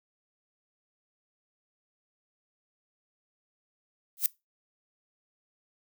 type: noise with exponential growth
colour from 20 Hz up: violet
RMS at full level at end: -19 dBFS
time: 4.17-4.26 s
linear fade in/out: 1 ms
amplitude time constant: 19 ms
effects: noise-tail reverb RT60 0.2 s tail -21 dB re dry